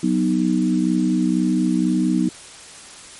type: chord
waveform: sine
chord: B major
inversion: second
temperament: equal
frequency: 185 / 246.9 / 311.1 Hz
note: F#3 / B3 / D#4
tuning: 0 / 0 / 0 cents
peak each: -20 dBFS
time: 0.03-2.29 s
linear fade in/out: 5 ms
effects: white hiss -40 dBFS RMS until 3.19 s + MP3 48 kbps